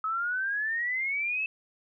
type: exponential sweep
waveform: sine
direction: up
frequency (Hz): 1276 to 2637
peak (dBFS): -27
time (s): 0.04-1.46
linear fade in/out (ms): 2
effects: none